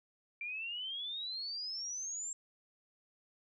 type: exponential sweep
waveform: sine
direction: up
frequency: 2350 to 7520 Hz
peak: -38 dBFS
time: 0.41-2.33 s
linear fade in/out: 2 ms
effects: none